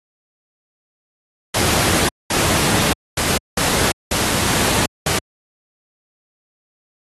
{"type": "noise bursts at uneven times", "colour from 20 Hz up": "pink", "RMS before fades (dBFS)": -17, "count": 6, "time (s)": [[1.54, 2.09], [2.3, 2.93], [3.17, 3.38], [3.57, 3.92], [4.11, 4.86], [5.06, 5.19]], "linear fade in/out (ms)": 5, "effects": ["high-pass 80 Hz 12 dB/octave", "AAC 32 kbps"]}